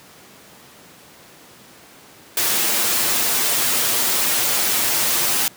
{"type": "noise with comb filter", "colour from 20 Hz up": "white", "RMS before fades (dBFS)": -19, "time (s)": [2.37, 5.48], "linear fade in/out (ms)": 2, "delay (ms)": 8.6, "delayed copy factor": 0.55, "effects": ["pink hiss -45 dBFS RMS until 5.56 s", "high-pass 150 Hz 12 dB/octave"]}